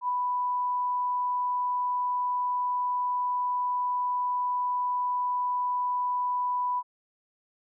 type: tone with ADSR envelope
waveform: sine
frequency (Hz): 990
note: B5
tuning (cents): +4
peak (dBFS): -23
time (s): 0.01-6.83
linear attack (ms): 76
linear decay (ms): 7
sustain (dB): -2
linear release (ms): 48
effects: none